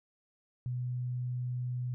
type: tone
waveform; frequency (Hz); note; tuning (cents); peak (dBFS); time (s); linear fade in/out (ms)
sine; 124.3; B2; +12; -32; 0.66-1.94; 0
effects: none